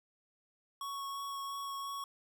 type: tone with vibrato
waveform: square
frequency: 1108.7 Hz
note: C#6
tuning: in tune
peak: -39 dBFS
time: 0.81-2.04 s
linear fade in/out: 2 ms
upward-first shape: sine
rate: 2.9 Hz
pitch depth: 10 cents each way
effects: none